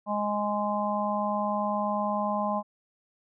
harmonic tone, 207.7 Hz, G#3, in tune, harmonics 1 / 3 / 4 / 5, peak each -31 / -31 / -31 / -31 dBFS, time 0.06-2.63 s, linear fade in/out 50 ms, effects none

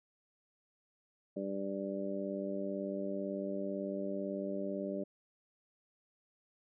harmonic tone, 98 Hz, G2, in tune, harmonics 2 / 3 / 4 / 5 / 6, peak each -40 / -42 / -42 / -48 / -40 dBFS, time 1.36-5.04 s, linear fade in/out 10 ms, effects none

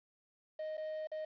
triangle tone with dropouts, 622.3 Hz, D#5, in tune, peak -36 dBFS, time 0.59-1.25 s, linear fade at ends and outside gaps 5 ms, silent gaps 0.771-0.777 / 1.072-1.116 s, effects resampled to 11025 Hz + 11-bit

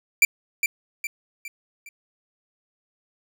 45% pulse tone with echo, 2349 Hz, D7, in tune, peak -12 dBFS, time 0.22-0.25 s, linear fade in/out 2 ms, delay 410 ms, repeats 4, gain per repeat -7 dB, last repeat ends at 1.89 s, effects none

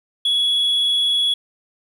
sine tone, 3369 Hz, G#7, 24 cents sharp, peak -13 dBFS, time 0.25-1.34 s, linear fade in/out 5 ms, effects tanh soft clip ceiling -14 dBFS + 8-bit

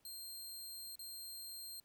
15% pulse tone with dropouts, 4186 Hz, C8, in tune, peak -40 dBFS, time 0.05-1.8 s, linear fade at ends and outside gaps 2 ms, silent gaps 0.956-0.992 s, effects pink hiss -75 dBFS RMS until 1.84 s

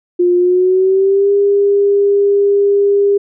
sine tone with pitch glide, 354.5 to 402.5 Hz, F4 to G4, +26 to +46 cents, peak -8 dBFS, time 0.19-3.18 s, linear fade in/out 10 ms, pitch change +220 cents, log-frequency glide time 0.37-1.31 s, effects none

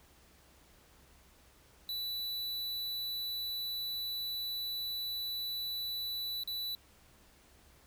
square tone with dropouts, 3960 Hz, B7, 4 cents sharp, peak -36 dBFS, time 1.89-6.75 s, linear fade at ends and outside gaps 1 ms, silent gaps 6.435-6.475 s, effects added 66 Hz sine -66 dBFS peak until 7.86 s + pink hiss -63 dBFS RMS until 7.86 s

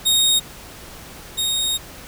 sawtooth tone pair in turn, 3729 / 3729 Hz, A#7 / A#7, 0 / 0 cents, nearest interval unison, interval 0 cents, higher neither, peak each -11 / -16 dBFS, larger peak first, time 0.05-0.4 / 1.37-1.78 s, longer second, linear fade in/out 20 ms, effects pink hiss -39 dBFS RMS until 2.07 s

